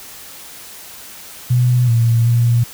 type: tone with pitch steps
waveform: sine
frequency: 123.7 / 116.1 / 118.6 Hz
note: B2 / A#2 / A#2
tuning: +3 / -7 / +30 cents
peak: -10 dBFS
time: 1.5-2.64 s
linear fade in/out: 10 ms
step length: 380 ms
effects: white hiss -36 dBFS RMS until 2.73 s